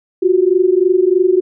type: tone pair together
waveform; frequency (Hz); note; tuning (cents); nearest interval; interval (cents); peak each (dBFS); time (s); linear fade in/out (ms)
sine; 355.8 / 379; F4 / F#4; +32 / +42; minor second; 110; -12; 0.22-1.41; 10
effects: none